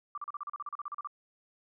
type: tone bursts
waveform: sine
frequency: 1174.7 Hz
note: D6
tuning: in tune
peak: -35 dBFS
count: 15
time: 0.15-1.073 s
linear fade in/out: 2 ms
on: 27 ms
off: 37 ms
effects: none